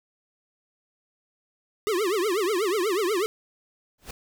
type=tone with vibrato; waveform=square; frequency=392 Hz; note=G4; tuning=in tune; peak=-23 dBFS; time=1.87-3.26 s; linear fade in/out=0 ms; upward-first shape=triangle; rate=8.2 Hz; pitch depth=280 cents each way
type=noise with exponential growth; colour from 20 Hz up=pink; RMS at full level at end=-33 dBFS; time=3.98-4.11 s; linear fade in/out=5 ms; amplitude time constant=27 ms
effects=none